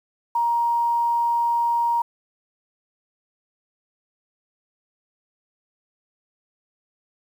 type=tone with quantisation; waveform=sine; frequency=940 Hz; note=A#5; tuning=14 cents sharp; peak=-18 dBFS; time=0.35-2.02 s; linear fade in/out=5 ms; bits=8; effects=none